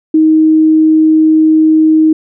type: tone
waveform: sine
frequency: 314.4 Hz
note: D#4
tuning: 18 cents sharp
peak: -4 dBFS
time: 0.14-2.13 s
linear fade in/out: 5 ms
effects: none